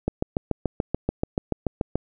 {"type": "click train", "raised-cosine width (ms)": 2, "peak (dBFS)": -9, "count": 14, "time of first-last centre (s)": [0.08, 1.956], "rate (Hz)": 6.93, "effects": []}